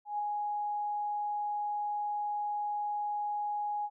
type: tone with ADSR envelope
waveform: sine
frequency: 830.6 Hz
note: G#5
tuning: in tune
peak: -29 dBFS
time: 0.05-3.9 s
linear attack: 140 ms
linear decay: 6 ms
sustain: -2 dB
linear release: 53 ms
effects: none